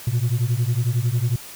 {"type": "beating tone pair", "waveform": "sine", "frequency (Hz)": [114.5, 125.5], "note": ["A#2", "B2"], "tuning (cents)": [-31, 28], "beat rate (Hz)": 11, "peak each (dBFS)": -19, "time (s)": [0.07, 1.36], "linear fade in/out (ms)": 5, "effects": ["tanh soft clip ceiling -15 dBFS", "white hiss -39 dBFS RMS until 1.55 s"]}